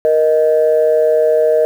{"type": "tone pair together", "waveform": "sine", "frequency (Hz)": [469.7, 623.3], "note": ["A#4", "D#5"], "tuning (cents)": [13, 3], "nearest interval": "perfect fourth", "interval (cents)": 490, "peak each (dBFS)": -11, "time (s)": [0.05, 1.65], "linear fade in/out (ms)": 0, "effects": ["tanh soft clip ceiling -3 dBFS", "7-bit"]}